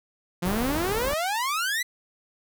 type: exponential sweep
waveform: sawtooth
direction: up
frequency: 170 to 2032 Hz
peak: -21 dBFS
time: 0.42-1.83 s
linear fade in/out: 10 ms
type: band-stop noise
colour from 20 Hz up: pink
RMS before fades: -31 dBFS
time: 0.45-1.14 s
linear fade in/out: 5 ms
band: 1700 to 10000 Hz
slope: 24 dB/octave
effects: none